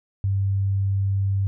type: tone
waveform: sine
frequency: 98 Hz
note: G2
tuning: in tune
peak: -19 dBFS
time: 0.24-1.47 s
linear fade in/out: 0 ms
effects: none